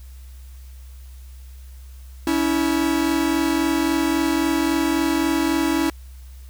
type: tone pair together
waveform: 45% pulse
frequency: 282.8 / 326.5 Hz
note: C#4 / E4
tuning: +35 / -17 cents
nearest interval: major second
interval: 248 cents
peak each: -22 / -20 dBFS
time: 2.27-5.9 s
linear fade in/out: 2 ms
effects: added 64 Hz sine -37 dBFS peak until 6.49 s + white hiss -54 dBFS RMS until 6.49 s